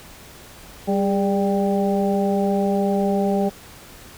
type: harmonic tone with a mistuned harmonic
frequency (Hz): 196.9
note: G3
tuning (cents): +8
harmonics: 1 / 2 / 3 / 4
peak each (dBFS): -20 / -23 / -25 / -26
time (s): 0.87-3.5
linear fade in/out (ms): 20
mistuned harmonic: 2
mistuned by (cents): +48
effects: pink hiss -43 dBFS RMS until 4.17 s